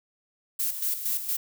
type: noise with tremolo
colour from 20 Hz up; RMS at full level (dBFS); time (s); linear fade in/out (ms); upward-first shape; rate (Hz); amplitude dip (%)
violet; -27; 0.59-1.37; 10; square; 4.3; 60
effects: none